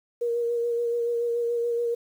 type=tone with vibrato; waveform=sine; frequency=471.9 Hz; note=A#4; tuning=21 cents sharp; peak=-23 dBFS; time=0.21-1.95 s; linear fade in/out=10 ms; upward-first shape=sine; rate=7 Hz; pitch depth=20 cents each way; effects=9-bit